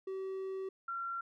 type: tone pair in turn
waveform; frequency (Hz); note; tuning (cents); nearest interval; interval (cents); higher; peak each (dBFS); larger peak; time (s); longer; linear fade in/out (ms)
triangle / sine; 382.4 / 1369; G4 / F6; -43 / -35; octave + minor seventh; 2208; second; -35 / -36; first; 0.07-0.69 / 0.88-1.21; first; 5
effects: none

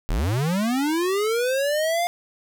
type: linear sweep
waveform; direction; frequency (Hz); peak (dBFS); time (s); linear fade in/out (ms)
square; up; 30.58 to 710; -21; 0.09-2.07; 0
effects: 9-bit

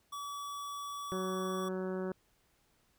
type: tone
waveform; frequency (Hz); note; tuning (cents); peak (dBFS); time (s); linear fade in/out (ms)
square; 1143; D6; -47; -40; 0.12-1.69; 10
type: harmonic tone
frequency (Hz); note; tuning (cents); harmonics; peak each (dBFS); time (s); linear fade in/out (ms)
186.6; F#3; +15; 1 / 2 / 3 / 4 / 5 / 6 / 7 / 8 / 9; -38 / -37 / -43 / -53 / -52 / -53 / -53 / -52 / -57; 1.12-2.12; 0
effects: pink hiss -72 dBFS RMS until 2.98 s

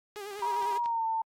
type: tone with vibrato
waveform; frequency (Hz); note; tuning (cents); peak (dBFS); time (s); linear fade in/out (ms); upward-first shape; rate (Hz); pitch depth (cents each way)
sawtooth; 405.9; G#4; -40; -34; 0.16-0.78; 5; sine; 10; 68
type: click train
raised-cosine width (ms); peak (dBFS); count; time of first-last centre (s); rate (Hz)
0.2; -28; 4; 0.16-0.859; 4.29
type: tone with pitch glide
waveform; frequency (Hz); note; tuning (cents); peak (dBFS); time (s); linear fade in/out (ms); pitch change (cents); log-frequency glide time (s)
sine; 955 to 896.2; A#5 to A5; +42 to +32; -27; 0.42-1.22; 5; -110; 0.8-1.05
effects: AAC 48 kbps

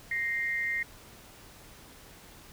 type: tone pair together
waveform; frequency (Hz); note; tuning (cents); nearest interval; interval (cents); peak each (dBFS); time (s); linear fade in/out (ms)
sine; 1865.5 / 2099; A#6 / C7; +1 / +5; major second; 204; -31 / -31; 0.11-0.83; 5
effects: pink hiss -52 dBFS RMS until 2.52 s

